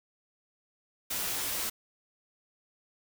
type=noise with comb filter; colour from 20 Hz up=white; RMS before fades=-33 dBFS; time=1.1-1.7 s; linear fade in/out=10 ms; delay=12 ms; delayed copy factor=-0.5; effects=none